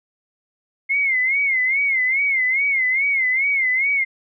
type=tone with vibrato; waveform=sine; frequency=2131 Hz; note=C7; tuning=31 cents sharp; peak=-16 dBFS; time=0.89-4.05 s; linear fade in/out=20 ms; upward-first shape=sine; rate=2.4 Hz; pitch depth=110 cents each way; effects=none